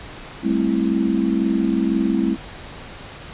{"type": "chord", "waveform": "sine", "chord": "A minor seventh", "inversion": "third", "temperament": "just", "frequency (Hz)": [198, 220, 264, 330], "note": ["G3", "A3", "C4", "E4"], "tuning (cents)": [18, 0, 16, 2], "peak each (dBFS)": -22, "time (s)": [0.42, 2.37], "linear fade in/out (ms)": 50, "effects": ["pink hiss -37 dBFS RMS until 3.33 s", "resampled to 8000 Hz"]}